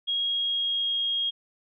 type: tone with pitch glide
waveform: sine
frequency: 3284 to 3261 Hz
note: G#7 to G#7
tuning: -20 to -32 cents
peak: -24 dBFS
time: 0.07-1.31 s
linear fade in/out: 20 ms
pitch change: -12 cents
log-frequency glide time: 0.21-0.98 s
effects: none